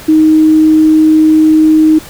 sine tone, 312.7 Hz, D#4, 9 cents sharp, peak -3 dBFS, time 0.08-1.99 s, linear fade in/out 10 ms, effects pink hiss -31 dBFS RMS until 2.09 s

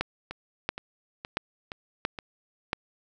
two click trains, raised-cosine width 0.3 ms, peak -20 / -10 dBFS, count 5 / 5, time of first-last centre 0.31-2.188 / 0.01-2.731 s, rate 2.13 / 1.47 Hz, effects none

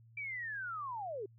sine linear sweep, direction down, 2349 to 370 Hz, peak -38 dBFS, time 0.17-1.26 s, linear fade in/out 5 ms, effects added 114 Hz sine -58 dBFS peak until 1.38 s

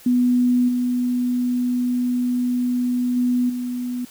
sine tone with level steps, 246.9 Hz, B3, in tune, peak -14 / -18 / -16 / -23 dBFS, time 0.06-4.05 s, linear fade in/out 5 ms, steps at 0.68 / 3.16 / 3.49 s, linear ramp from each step 10 ms, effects white hiss -46 dBFS RMS until 4.1 s

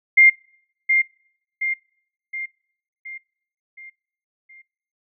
sine tone with echo, 2111 Hz, C7, 15 cents sharp, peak -8 dBFS, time 0.17-0.3 s, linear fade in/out 10 ms, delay 720 ms, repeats 6, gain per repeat -6 dB, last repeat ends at 4.62 s, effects noise-tail reverb RT60 0.7 s tail -25 dB re dry

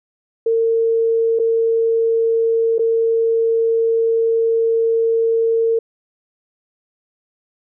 sine tone with dropouts, 455.2 Hz, A#4, 41 cents flat, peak -13 dBFS, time 0.46-5.79 s, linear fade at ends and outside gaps 5 ms, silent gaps 1.39-1.396 / 2.783-2.792 s, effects none

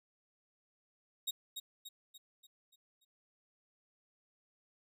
sawtooth tone with echo, 3769 Hz, A#7, 18 cents sharp, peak -31 dBFS, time 1.27-1.31 s, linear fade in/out 10 ms, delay 290 ms, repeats 6, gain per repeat -6 dB, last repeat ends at 3.05 s, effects none

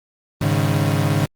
35% pulse chord, Ab suspended fourth, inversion none, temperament equal with one note detuned, 102.63 / 138.59 / 155.56 Hz, Ab2 / Db3 / Eb3, -20 / 0 / 0 cents, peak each -19 dBFS, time 0.41-1.26 s, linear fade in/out 5 ms, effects Opus 24 kbps

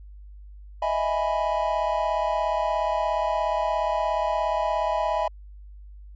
triangle chord, E major seventh, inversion third, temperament equal, 622.3 / 659.3 / 830.6 / 987.8 Hz, D#5 / E5 / G#5 / B5, 0 / 0 / 0 / 0 cents, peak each -26 dBFS, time 0.82-5.28 s, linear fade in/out 5 ms, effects added 50 Hz sine -41 dBFS peak until 6.15 s + resampled to 16000 Hz

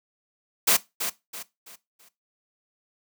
white noise with echo, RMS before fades -19 dBFS, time 0.67-0.77 s, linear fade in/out 10 ms, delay 330 ms, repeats 4, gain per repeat -9 dB, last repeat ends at 2.09 s, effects noise-tail reverb RT60 0.2 s tail -17 dB re dry + high-pass 200 Hz 12 dB/octave

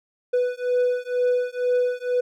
triangle beating tone pair, 493.9 / 496 Hz, B4 / B4, 0 / +7 cents, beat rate 2.1 Hz, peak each -21 dBFS, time 0.33-2.21 s, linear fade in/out 10 ms, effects none

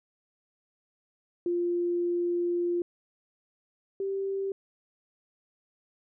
sine tone pair in turn, 348.7 / 390.4 Hz, F4 / G4, -3 / -7 cents, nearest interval major second, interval 196 cents, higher second, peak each -25 / -28 dBFS, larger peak first, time 1.46-2.82 / 4-4.52 s, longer first, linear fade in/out 2 ms, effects none

